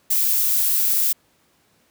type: noise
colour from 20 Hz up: violet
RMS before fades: -19 dBFS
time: 0.1-1.13 s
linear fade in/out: 10 ms
effects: pink hiss -61 dBFS RMS until 1.9 s + high-pass 100 Hz 12 dB/octave